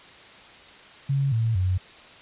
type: tone with pitch steps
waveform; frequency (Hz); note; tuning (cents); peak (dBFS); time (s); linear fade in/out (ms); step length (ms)
sine; 138 / 113.3 / 92.2; C#3 / A#2 / F#2; -7 / -49 / -6; -20; 1.09-1.78; 10; 230
effects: white hiss -47 dBFS RMS until 2.21 s + resampled to 8000 Hz